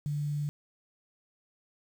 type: tone with quantisation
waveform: sine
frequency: 146.83 Hz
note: D3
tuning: in tune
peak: -29 dBFS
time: 0.06-0.49 s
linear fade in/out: 0 ms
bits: 9
effects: none